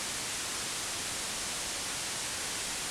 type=low-pass noise; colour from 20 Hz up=white; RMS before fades=-36 dBFS; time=0-2.9 s; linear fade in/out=0 ms; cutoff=10000 Hz; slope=48 dB/octave; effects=none